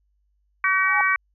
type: harmonic tone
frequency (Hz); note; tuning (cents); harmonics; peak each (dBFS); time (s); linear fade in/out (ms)
380; F#4; +46; 3 / 4 / 5 / 6; -23 / -23 / -23 / -23; 0.64-1.16; 2
type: tone with exponential growth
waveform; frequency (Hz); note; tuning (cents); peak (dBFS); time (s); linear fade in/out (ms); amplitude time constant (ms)
sine; 830.6; G#5; 0; -19; 0.77-1.01; 1; 51
effects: added 50 Hz sine -64 dBFS peak until 1.34 s